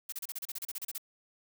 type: noise bursts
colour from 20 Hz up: blue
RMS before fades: -38 dBFS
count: 14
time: 0.09-0.981 s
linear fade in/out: 5 ms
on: 33 ms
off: 33 ms
effects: none